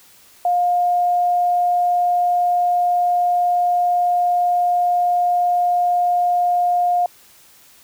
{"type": "tone", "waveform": "sine", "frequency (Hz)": 709, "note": "F5", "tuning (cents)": 26, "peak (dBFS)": -14, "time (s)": [0.45, 7.06], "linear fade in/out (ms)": 2, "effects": ["white hiss -49 dBFS RMS until 7.83 s"]}